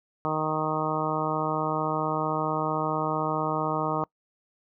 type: harmonic tone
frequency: 155.56 Hz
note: D#3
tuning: in tune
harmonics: 1 / 2 / 3 / 4 / 5 / 6 / 7 / 8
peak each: -33 / -33 / -33 / -33 / -33 / -33 / -33 / -33 dBFS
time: 0.25-4.04 s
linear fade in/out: 0 ms
effects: noise-tail reverb RT60 0.1 s tail -25 dB re dry